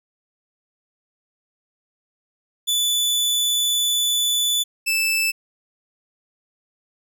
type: tone pair in turn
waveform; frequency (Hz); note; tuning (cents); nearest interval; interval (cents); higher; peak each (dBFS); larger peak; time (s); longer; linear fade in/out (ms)
sawtooth; 3479 / 2637; A7 / E7; -20 / 0; perfect fourth; 480; first; -15; neither; 2.67-4.64 / 4.86-5.32; first; 20
effects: none